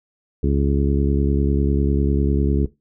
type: harmonic tone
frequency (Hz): 70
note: C#2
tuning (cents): +18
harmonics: 1 / 2 / 3 / 4 / 5 / 6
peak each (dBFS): -19 / -22 / -24 / -25 / -26 / -27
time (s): 0.43-2.66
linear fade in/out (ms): 5
effects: noise-tail reverb RT60 0.2 s tail -17 dB re dry